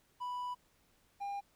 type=tone pair in turn; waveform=triangle; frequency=987.8 / 803 Hz; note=B5 / G5; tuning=0 / +41 cents; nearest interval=major third; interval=359 cents; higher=first; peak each=-35 / -35 dBFS; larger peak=neither; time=0.2-0.55 / 1.2-1.41 s; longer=first; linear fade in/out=20 ms; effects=pink hiss -71 dBFS RMS until 1.55 s